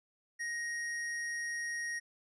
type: tone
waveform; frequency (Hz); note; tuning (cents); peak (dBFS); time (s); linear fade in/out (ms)
square; 1875; A#6; +10; -36; 0.39-2; 20
effects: resampled to 22050 Hz